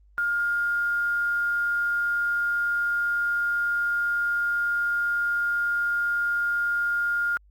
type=tone with quantisation; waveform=sine; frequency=1413 Hz; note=F6; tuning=20 cents sharp; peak=-22 dBFS; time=0.18-7.37 s; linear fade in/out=0 ms; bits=8; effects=added 50 Hz sine -53 dBFS peak until 7.5 s + Opus 24 kbps